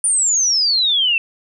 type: exponential sweep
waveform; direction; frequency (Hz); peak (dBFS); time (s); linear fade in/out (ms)
sine; down; 9500 to 2637; -13; 0.04-1.18; 2
effects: none